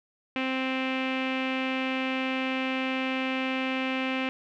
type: tone with low-pass filter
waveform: sawtooth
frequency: 261.6 Hz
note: C4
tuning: in tune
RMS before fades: -29 dBFS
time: 0.36-4.29 s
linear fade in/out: 0 ms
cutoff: 2600 Hz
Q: 4.6
effects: none